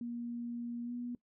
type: tone with pitch glide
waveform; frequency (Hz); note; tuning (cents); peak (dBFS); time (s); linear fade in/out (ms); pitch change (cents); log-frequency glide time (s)
sine; 237.6 to 242.5; A#3 to B3; +33 to -31; -37; 0.01-1.15; 2; +36; 0.84-0.92
effects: noise-tail reverb RT60 0.1 s tail -20 dB re dry